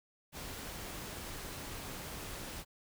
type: noise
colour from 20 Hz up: pink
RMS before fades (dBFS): -44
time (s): 0.32-2.65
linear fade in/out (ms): 50
effects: none